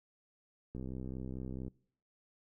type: click train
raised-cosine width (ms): 3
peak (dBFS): -30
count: 61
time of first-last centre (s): 0.75-1.68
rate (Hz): 64.5
effects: noise-tail reverb RT60 0.6 s tail -23 dB re dry